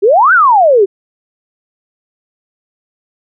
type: exponential two-way sweep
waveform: sine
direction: up then down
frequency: 370 to 1568 to 370 Hz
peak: -4 dBFS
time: 0.02-0.86 s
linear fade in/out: 20 ms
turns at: 0.33 s
effects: none